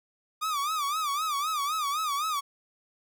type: tone with vibrato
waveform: 45% pulse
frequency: 1200 Hz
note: D6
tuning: 37 cents sharp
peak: -27 dBFS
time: 0.41-2.41 s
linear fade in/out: 20 ms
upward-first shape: sine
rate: 3.9 Hz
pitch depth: 130 cents each way
effects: none